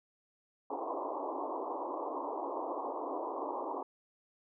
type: band-pass noise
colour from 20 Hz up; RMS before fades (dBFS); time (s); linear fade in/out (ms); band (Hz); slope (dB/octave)
white; -38; 0.7-3.83; 5; 270 to 1100; 96
effects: none